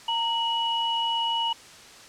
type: tone pair together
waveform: sine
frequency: 921 / 2924 Hz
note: A#5 / F#7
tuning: -21 / -21 cents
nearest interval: octave + minor sixth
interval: 2000 cents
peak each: -26 dBFS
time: 0.08-1.53 s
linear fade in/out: 5 ms
effects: white hiss -47 dBFS RMS until 2.08 s + low-pass 7000 Hz 12 dB/octave